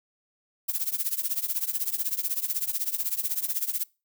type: noise with tremolo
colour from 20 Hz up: violet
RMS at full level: -25 dBFS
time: 0.68-3.84 s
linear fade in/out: 10 ms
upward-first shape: triangle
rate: 16 Hz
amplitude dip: 95%
effects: noise-tail reverb RT60 0.3 s tail -25 dB re dry